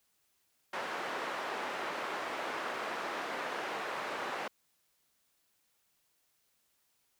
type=band-pass noise; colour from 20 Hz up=white; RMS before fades=-38 dBFS; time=0.73-4.48 s; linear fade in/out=5 ms; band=390 to 1400 Hz; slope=12 dB/octave; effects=white hiss -75 dBFS RMS until 7.19 s